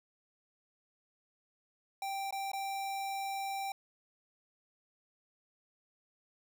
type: tone with dropouts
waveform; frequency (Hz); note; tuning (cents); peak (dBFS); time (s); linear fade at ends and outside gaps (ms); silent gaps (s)
square; 784; G5; 0; -36; 2.02-3.72; 2; 2.308-2.325 / 2.517-2.533
effects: none